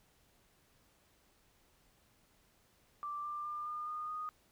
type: tone with pitch steps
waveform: sine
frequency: 1174.7 / 1187 / 1199.4 / 1211.9 / 1224.6 / 1237.4 Hz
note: D6 / D6 / D6 / D#6 / D#6 / D#6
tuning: 0 / +18 / +36 / -46 / -28 / -10 cents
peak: -38 dBFS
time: 3.03-4.29 s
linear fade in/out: 0 ms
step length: 210 ms
effects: pink hiss -70 dBFS RMS until 4.51 s